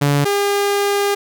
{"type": "tone pair in turn", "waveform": "sawtooth", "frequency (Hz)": [143.3, 403.9], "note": ["D3", "G#4"], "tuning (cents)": [-42, -48], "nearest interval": "octave + tritone", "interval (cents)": 1794, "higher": "second", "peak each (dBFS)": [-9, -11], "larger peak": "first", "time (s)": [[0.01, 0.25], [0.25, 1.15]], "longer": "second", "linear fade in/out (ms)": 10, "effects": []}